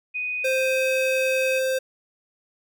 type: tone with pitch glide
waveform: sine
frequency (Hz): 2489 to 2546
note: D#7 to D#7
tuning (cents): 0 to +39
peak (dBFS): -25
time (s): 0.14-1.6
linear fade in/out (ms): 20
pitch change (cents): +39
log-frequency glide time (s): 0.44-0.91
type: tone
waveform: square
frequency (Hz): 523.3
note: C5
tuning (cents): 0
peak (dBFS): -22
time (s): 0.44-1.79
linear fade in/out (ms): 10
effects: none